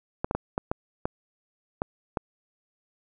clicks, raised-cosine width 1 ms, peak -12 dBFS, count 8, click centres 0.245 / 0.311 / 0.35 / 0.579 / 0.715 / 1.055 / 1.819 / 2.172 s, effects none

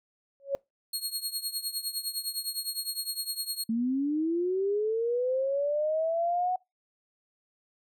sine tone with exponential growth, 554 Hz, C#5, 1 cent flat, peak -21 dBFS, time 0.4-0.55 s, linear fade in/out 0 ms, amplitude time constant 32 ms
20% pulse tone with tremolo, 4295 Hz, C8, 44 cents sharp, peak -22 dBFS, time 0.93-3.64 s, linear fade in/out 5 ms, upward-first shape triangle, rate 9.8 Hz, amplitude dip 90%
sine linear sweep, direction up, 220 to 740 Hz, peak -25 dBFS, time 3.69-6.56 s, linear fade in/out 5 ms
effects noise-tail reverb RT60 0.2 s tail -24 dB re dry

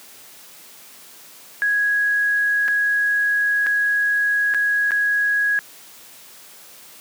sine tone with dropouts, 1661.2 Hz, G#6, in tune, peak -16 dBFS, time 1.62-5.59 s, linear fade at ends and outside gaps 0 ms, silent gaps 2.68-2.684 / 3.664-3.668 / 4.539-4.546 / 4.908-4.918 s, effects white hiss -44 dBFS RMS until 7 s + high-pass 150 Hz 12 dB/octave

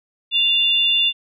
sine tone pair together, 2794 / 3520 Hz, F7 / A7, 0 / 0 cents, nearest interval major third, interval 400 cents, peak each -17 dBFS, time 0.31-1.13 s, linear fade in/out 50 ms, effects none

